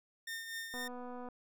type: tone with tremolo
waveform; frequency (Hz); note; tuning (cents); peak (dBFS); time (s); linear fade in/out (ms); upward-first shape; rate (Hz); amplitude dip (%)
sawtooth; 1820; A#6; -42; -35; 0.27-0.88; 5; triangle; 4.1; 55
type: click train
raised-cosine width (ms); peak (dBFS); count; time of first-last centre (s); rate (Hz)
1; -34; 136; 0.74-1.287; 247
effects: none